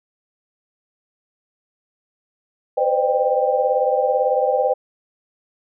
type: tone cluster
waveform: sine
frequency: 504 / 522 / 604 / 790 Hz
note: B4 / C5 / D5 / G5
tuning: +35 / -4 / +48 / +13 cents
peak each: -21 dBFS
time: 2.77-4.74 s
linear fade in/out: 10 ms
effects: none